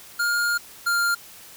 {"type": "tone pair in turn", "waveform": "square", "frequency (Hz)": [1414, 1398.6], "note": ["F6", "F6"], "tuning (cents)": [21, 2], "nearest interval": "unison", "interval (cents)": 19, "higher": "first", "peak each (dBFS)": [-21, -20], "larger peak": "second", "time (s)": [[0.19, 0.58], [0.86, 1.15]], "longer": "first", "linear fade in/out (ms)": 10, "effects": ["white hiss -45 dBFS RMS until 1.56 s"]}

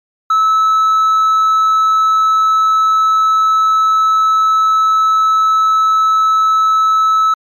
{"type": "tone with hard clipping", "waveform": "sine", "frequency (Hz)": 1302, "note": "E6", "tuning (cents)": -22, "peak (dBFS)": -9, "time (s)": [0.3, 7.34], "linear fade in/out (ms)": 5, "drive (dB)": 2, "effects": ["MP3 64 kbps"]}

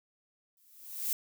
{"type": "noise with exponential growth", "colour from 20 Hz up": "violet", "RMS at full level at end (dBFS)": -29, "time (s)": [0.57, 1.13], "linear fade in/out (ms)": 1, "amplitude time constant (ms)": 120, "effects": []}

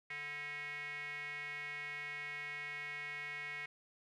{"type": "tone with band-pass filter", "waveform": "square", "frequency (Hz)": 146.4, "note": "D3", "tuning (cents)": -5, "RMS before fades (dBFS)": -44, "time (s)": [0.1, 3.66], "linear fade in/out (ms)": 5, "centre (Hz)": 2100, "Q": 9.4, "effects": []}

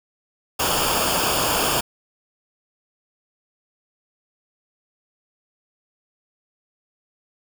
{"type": "noise with comb filter", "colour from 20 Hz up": "pink", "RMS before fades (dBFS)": -21, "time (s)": [0.59, 1.81], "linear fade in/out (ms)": 10, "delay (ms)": 0.5, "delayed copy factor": -0.75, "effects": []}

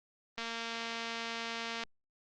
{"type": "click train", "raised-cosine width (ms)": 0.2, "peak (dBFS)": -21, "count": 336, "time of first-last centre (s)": [0.38, 1.837], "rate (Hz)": 230, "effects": ["low-pass 5000 Hz 12 dB/octave", "Opus 32 kbps"]}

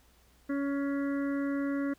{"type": "harmonic tone", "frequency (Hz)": 280, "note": "C#4", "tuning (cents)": 18, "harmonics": [1, 2, 4, 5, 6, 7], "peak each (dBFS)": [-29, -39, -46, -45, -47, -48], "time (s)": [0.49, 1.94], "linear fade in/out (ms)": 10, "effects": ["added 60 Hz sine -63 dBFS peak until 1.98 s", "pink hiss -65 dBFS RMS until 1.98 s"]}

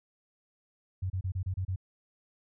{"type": "tone bursts", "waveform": "sine", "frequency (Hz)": 93.4, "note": "F#2", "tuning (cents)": 17, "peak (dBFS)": -29, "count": 7, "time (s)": [1.02, 1.761], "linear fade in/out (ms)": 10, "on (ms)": 81, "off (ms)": 29, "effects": []}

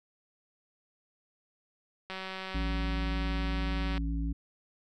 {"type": "click train", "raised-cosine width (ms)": 0.3, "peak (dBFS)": -23, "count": 356, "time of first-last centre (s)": [2.1, 3.978], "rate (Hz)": 189}
{"type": "harmonic tone", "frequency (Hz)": 55.8, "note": "A1", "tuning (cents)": 25, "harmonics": [1, 3, 5], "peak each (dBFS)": [-30, -38, -37], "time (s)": [2.54, 4.33], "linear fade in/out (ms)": 10}
{"effects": []}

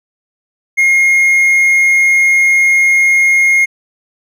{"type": "tone", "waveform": "triangle", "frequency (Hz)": 2142, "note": "C7", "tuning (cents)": 40, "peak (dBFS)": -5, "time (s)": [0.77, 3.66], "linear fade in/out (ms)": 20, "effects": []}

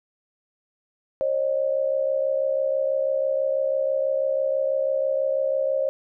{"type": "tone pair together", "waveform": "sine", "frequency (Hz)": [540, 606.1], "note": ["C#5", "D#5"], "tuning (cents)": [-45, -46], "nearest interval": "major second", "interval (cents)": 199, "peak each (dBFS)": [-22, -25], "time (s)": [1.21, 5.89], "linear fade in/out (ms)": 0, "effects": []}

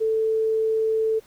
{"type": "tone", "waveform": "sine", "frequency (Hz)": 441.6, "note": "A4", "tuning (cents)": 6, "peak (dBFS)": -19, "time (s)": [0, 1.2], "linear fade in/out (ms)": 20, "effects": ["pink hiss -55 dBFS RMS until 1.26 s"]}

